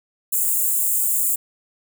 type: high-pass noise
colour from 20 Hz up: white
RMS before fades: -20 dBFS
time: 0.32-1.36 s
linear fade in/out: 10 ms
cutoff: 7000 Hz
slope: 96 dB/octave
effects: none